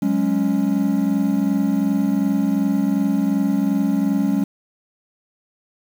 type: chord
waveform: triangle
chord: F# suspended second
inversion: none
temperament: equal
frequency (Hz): 185 / 207.7 / 277.2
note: F#3 / G#3 / C#4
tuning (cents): 0 / 0 / 0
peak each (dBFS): -21 / -18 / -18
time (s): 0.02-4.44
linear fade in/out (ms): 5
effects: 7-bit